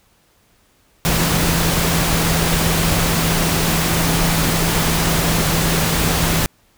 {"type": "tone in noise", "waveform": "sine", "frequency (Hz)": 164.81, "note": "E3", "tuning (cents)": 0, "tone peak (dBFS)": -20, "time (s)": [1.05, 6.46], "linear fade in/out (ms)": 0, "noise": "pink", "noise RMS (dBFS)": -18, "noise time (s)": [1.05, 6.46], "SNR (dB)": -5, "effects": ["pink hiss -57 dBFS RMS until 6.77 s"]}